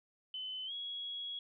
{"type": "tone with pitch glide", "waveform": "sine", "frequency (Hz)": [3035, 3329], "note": ["F#7", "G#7"], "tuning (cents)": [43, 3], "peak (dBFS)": -39, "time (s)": [0.34, 1.39], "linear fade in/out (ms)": 2, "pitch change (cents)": 160, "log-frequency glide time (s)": [0.66, 0.72], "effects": []}